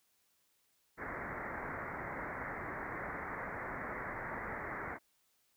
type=low-pass noise; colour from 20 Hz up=white; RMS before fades=-42 dBFS; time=0.97-4.99 s; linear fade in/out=50 ms; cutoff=2100 Hz; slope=96 dB/octave; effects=white hiss -75 dBFS RMS until 5.56 s